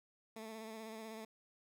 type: tone with vibrato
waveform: 15% pulse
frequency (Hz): 220.9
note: A3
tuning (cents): +7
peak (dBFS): -40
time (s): 0.36-1.25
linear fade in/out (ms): 5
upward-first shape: sine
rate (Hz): 16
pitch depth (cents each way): 30
effects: none